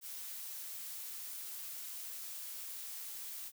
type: noise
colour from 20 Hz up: blue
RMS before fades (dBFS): -45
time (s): 0.01-3.52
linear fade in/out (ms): 50
effects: none